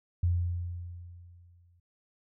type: tone with exponential decay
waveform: sine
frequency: 87.31 Hz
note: F2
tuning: in tune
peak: -22 dBFS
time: 0.23-1.8 s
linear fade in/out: 5 ms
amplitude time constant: 340 ms
effects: none